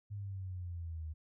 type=exponential sweep; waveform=sine; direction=down; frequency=103.6 to 77 Hz; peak=-39 dBFS; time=0.1-1.14 s; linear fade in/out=20 ms; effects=none